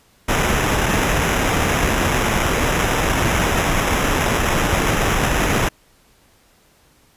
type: noise with sample-and-hold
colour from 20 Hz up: pink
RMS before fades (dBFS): -18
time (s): 0.28-5.69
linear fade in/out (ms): 10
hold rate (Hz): 4410
effects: pink hiss -55 dBFS RMS until 7.16 s + resampled to 32000 Hz